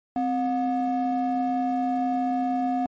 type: ring-modulated tone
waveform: triangle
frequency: 490 Hz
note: B4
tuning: 14 cents flat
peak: -16 dBFS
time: 0.16-2.86 s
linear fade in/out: 2 ms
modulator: 230 Hz
effects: tanh soft clip ceiling -16 dBFS + MP3 32 kbps